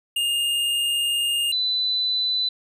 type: tone pair in turn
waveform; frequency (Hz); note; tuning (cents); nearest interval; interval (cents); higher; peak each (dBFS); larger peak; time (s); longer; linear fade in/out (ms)
square / sine; 2827 / 3998; F7 / B7; +20 / +20; tritone; 600; second; -21 / -20; second; 0.16-1.52 / 1.52-2.49; first; 5
effects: resampled to 32000 Hz